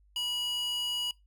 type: tone with high-pass filter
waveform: square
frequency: 971 Hz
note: B5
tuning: 30 cents flat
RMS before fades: -33 dBFS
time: 0.16-1.11 s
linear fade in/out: 2 ms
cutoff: 2900 Hz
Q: 3
effects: noise-tail reverb RT60 0.2 s tail -23 dB re dry + added 50 Hz sine -60 dBFS peak until 1.26 s